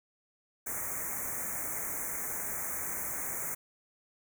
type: band-stop noise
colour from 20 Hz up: white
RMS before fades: -36 dBFS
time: 0.66-3.55 s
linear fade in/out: 10 ms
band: 2300 to 6100 Hz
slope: 96 dB/octave
effects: none